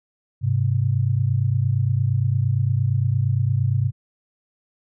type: tone pair together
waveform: sine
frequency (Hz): 102.12 / 130.81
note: G#2 / C3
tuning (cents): -29 / 0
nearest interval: major third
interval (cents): 429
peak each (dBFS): -20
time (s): 0.41-3.92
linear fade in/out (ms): 50
effects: none